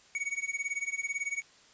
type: tone with tremolo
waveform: square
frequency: 2238 Hz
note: C#7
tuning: 16 cents sharp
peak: -29 dBFS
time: 0.15-1.42 s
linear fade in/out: 0 ms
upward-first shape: sine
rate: 18 Hz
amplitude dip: 90%
effects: white hiss -59 dBFS RMS until 1.73 s + resampled to 16000 Hz